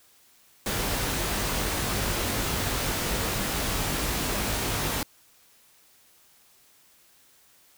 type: noise with comb filter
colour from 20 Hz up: pink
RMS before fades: -28 dBFS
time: 0.66-5.03 s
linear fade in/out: 2 ms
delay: 20 ms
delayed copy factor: +0.5
effects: white hiss -59 dBFS RMS until 7.77 s